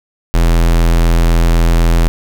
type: tone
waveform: square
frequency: 41.95 Hz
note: E1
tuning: 31 cents sharp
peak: -8 dBFS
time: 0.34-2.08 s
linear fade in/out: 0 ms
effects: none